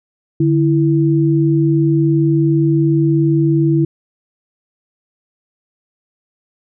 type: tone pair together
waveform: sine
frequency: 146.82 / 329.6 Hz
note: D3 / E4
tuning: 0 / 0 cents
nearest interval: octave + major second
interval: 1400 cents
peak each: -13 dBFS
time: 0.4-3.85 s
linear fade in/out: 5 ms
effects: none